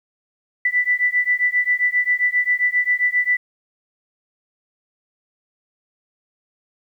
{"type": "beating tone pair", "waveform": "sine", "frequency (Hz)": [1975.5, 1983], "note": ["B6", "B6"], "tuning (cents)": [0, 7], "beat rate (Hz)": 7.5, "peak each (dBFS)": -19, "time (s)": [0.65, 3.37], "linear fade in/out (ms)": 5, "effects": ["9-bit"]}